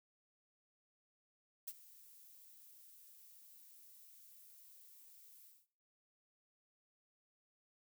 violet noise with ADSR envelope, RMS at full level -43 dBFS, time 1.67-5.67 s, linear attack 11 ms, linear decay 42 ms, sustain -18 dB, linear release 220 ms, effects noise-tail reverb RT60 0.5 s tail -19 dB re dry

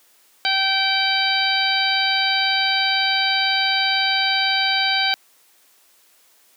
harmonic tone, 774 Hz, G5, 22 cents flat, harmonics 1 / 2 / 3 / 4 / 5 / 6, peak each -24 / -24 / -24 / -24 / -24 / -24 dBFS, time 0.45-5.14 s, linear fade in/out 0 ms, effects white hiss -56 dBFS RMS until 6.56 s + high-pass 300 Hz 12 dB/octave

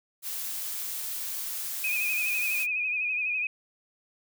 blue noise, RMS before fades -34 dBFS, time 0.22-2.67 s, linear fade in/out 50 ms
sine tone with vibrato, 2488 Hz, D#7, 1 cent flat, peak -26 dBFS, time 1.84-3.47 s, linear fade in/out 2 ms, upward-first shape sine, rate 12 Hz, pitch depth 55 cents each way
effects none

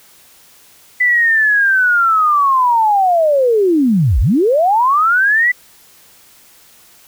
sine linear two-way sweep, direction down then up, 2004 to 44.26 to 2004 Hz, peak -9 dBFS, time 1-5.52 s, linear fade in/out 10 ms, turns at 4.2 s, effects white hiss -46 dBFS RMS until 7.07 s

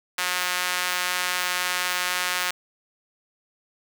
sawtooth tone with high-pass filter, 180.4 Hz, F#3, 44 cents flat, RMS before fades -26 dBFS, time 0.18-2.51 s, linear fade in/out 5 ms, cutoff 1500 Hz, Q 0.93, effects none

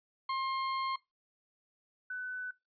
40% pulse / sine tone pair in turn, 1064 / 1500.6 Hz, C6 / F#6, +29 / +24 cents, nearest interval tritone, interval 595 cents, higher second, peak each -31 / -36 dBFS, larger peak first, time 0.29-0.96 / 2.1-2.51 s, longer first, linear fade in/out 5 ms, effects noise-tail reverb RT60 0.2 s tail -21 dB re dry + resampled to 11025 Hz

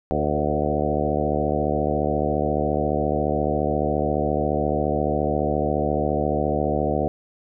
harmonic tone with a mistuned harmonic, 74.4 Hz, D2, 23 cents sharp, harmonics 1 / 2 / 3 / 4 / 5 / 6 / 7 / 8 / 9 / 10, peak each -29 / -29 / -29 / -29 / -29 / -29 / -29 / -29 / -29 / -29 dBFS, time 0.11-7.08 s, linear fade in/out 0 ms, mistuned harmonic 7, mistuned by -19 cents, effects none

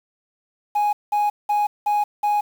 sine tone bursts, 830.6 Hz, G#5, in tune, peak -14 dBFS, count 5, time 0.75-2.41 s, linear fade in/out 10 ms, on 180 ms, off 190 ms, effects tanh soft clip ceiling -16 dBFS + 7-bit

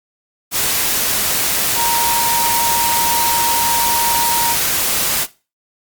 sine tone in noise, 936 Hz, A#5, 7 cents sharp, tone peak -17 dBFS, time 1.75-4.56 s, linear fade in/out 50 ms, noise white, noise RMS -17 dBFS, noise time 0.51-5.27 s, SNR -3 dB, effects noise-tail reverb RT60 0.3 s tail -18 dB re dry + Opus 48 kbps

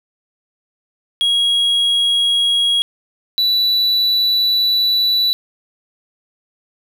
triangle tone pair in turn, 3300 / 3955 Hz, G#7 / B7, -12 / +2 cents, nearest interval minor third, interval 314 cents, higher second, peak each -11 dBFS, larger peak neither, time 1.21-2.82 / 3.38-5.33 s, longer second, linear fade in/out 0 ms, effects none

